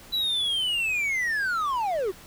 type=linear sweep; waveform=triangle; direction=down; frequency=3972 to 342.5 Hz; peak=-22 dBFS; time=0.12-2.12 s; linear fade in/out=20 ms; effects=pink hiss -48 dBFS RMS until 2.26 s